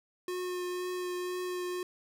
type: tone with vibrato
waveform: square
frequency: 360.9 Hz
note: F#4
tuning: 43 cents flat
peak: -34 dBFS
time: 0.28-1.83 s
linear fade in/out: 2 ms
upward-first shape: triangle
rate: 2 Hz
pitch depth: 14 cents each way
effects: none